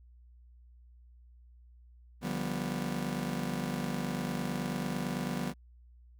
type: chord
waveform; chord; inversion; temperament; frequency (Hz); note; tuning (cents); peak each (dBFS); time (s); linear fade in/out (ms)
40% pulse; G dominant seventh; second; just; 147 / 176.4 / 196 / 245; D3 / F3 / G3 / B3; +2 / +18 / 0 / -14; -39 / -37 / -38 / -36; 2.21-5.54; 50
effects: added 60 Hz sine -54 dBFS peak until 6.19 s